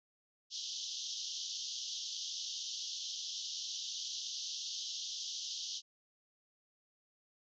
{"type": "band-pass noise", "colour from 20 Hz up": "white", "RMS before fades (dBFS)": -42, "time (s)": [0.5, 5.82], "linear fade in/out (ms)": 50, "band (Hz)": [3000, 6400], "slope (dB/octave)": 96, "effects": []}